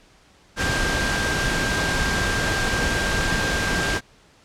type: tone in noise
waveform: sine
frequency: 1592 Hz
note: G6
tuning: 26 cents sharp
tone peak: -25 dBFS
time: 0.56-4.01 s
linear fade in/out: 50 ms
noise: pink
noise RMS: -23 dBFS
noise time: 0.56-4.01 s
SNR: -5 dB
effects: pink hiss -54 dBFS RMS until 4.44 s + low-pass 7000 Hz 12 dB/octave